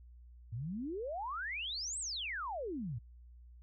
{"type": "exponential two-way sweep", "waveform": "sine", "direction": "up then down", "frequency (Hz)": [104.2, 8460, 104.2], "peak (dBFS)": -37, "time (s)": [0.52, 2.99], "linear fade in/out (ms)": 10, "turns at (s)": 1.99, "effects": ["added 60 Hz sine -53 dBFS peak until 3.62 s"]}